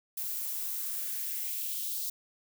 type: noise with high-pass filter sweep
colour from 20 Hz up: violet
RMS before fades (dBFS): -35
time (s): 0.17-2.1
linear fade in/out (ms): 5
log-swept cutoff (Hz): 570 to 4300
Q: 2.2
effects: none